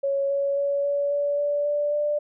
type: tone with pitch steps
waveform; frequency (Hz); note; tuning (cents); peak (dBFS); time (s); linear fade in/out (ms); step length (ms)
sine; 554 / 559.1 / 564.3 / 569.6 / 574.9 / 580.2 / 585.6 / 591; C#5 / C#5 / C#5 / C#5 / D5 / D5 / D5 / D5; -1 / +15 / +31 / +47 / -37 / -21 / -5 / +11; -21; 0.03-2.19; 10; 270
effects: none